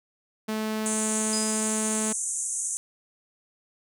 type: tone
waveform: sawtooth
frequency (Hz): 217.2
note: A3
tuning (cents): -22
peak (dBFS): -23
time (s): 0.48-2.13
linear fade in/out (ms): 10
type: band-pass noise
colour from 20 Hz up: white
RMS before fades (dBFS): -30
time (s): 0.86-2.77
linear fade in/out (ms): 0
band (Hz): 6300 to 9800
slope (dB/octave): 96
type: tone with exponential decay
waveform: sine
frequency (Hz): 4978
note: D#8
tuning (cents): 0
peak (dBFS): -28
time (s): 1.33-1.93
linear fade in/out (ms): 0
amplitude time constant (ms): 130
effects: none